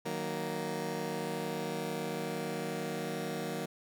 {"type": "chord", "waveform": "15% pulse", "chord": "D# minor", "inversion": "none", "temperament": "just", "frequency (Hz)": [155.56, 186.68, 233.3], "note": ["D#3", "F#3", "A#3"], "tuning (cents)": [0, 16, 2], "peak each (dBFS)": -33, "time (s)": [0.05, 3.66], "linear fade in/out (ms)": 10, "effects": []}